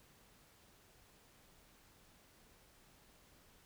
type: silence
effects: pink hiss -66 dBFS RMS until 3.65 s